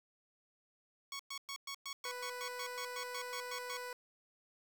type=tone bursts; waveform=10% pulse; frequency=1110 Hz; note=C#6; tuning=2 cents sharp; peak=-33 dBFS; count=15; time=1.12-3.77 s; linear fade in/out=2 ms; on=74 ms; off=110 ms
type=tone; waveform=15% pulse; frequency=494.8 Hz; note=B4; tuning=3 cents sharp; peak=-36 dBFS; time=2.05-3.93 s; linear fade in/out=2 ms
effects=11-bit